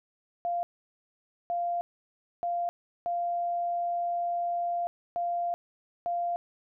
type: tone bursts at uneven times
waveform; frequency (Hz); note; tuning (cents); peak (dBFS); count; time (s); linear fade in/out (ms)
sine; 695; F5; -9; -27; 6; 0.45-0.63 / 1.5-1.81 / 2.43-2.69 / 3.06-4.87 / 5.16-5.54 / 6.06-6.36; 0
effects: none